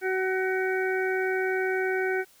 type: harmonic tone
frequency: 376 Hz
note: F#4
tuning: 28 cents sharp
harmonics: 1 / 2 / 4 / 5 / 6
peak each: -26 / -34 / -30 / -38 / -36 dBFS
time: 0.01-2.25 s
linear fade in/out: 50 ms
effects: white hiss -58 dBFS RMS until 2.4 s